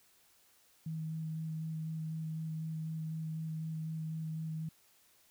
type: tone with vibrato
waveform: sine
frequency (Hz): 159.1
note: D#3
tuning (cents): +39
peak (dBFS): -36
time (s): 0.86-4.69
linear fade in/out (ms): 5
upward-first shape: square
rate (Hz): 4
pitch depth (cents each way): 9
effects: white hiss -67 dBFS RMS until 5.3 s